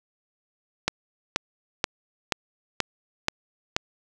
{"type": "click train", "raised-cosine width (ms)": 0.2, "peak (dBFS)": -4, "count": 7, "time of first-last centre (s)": [0.88, 3.765], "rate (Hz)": 2.08, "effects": []}